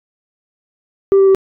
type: tone with pitch steps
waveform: sine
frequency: 392 / 388.6 / 385.3 Hz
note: G4 / G4 / G4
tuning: 0 / -15 / -30 cents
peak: -4 dBFS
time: 1.12-1.348 s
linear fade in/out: 0 ms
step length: 76 ms
effects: tanh soft clip ceiling -5 dBFS